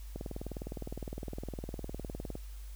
click train, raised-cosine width 2 ms, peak -26 dBFS, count 44, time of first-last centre 0.16-2.354 s, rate 19.6 Hz, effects added 50 Hz sine -42 dBFS peak until 2.75 s + white hiss -59 dBFS RMS until 2.75 s

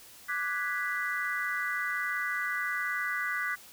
sine chord, G# half-diminished seventh, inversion second, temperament equal, 1174.7 / 1480 / 1661.2 / 1975.5 Hz, D6 / F#6 / G#6 / B6, 0 / 0 / 0 / 0 cents, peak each -37 / -34 / -37 / -33 dBFS, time 0.28-3.56 s, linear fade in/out 20 ms, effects white hiss -52 dBFS RMS until 3.72 s

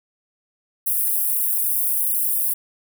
white high-pass noise, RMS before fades -21 dBFS, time 0.86-2.54 s, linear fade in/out 10 ms, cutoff 9600 Hz, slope 48 dB/octave, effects none

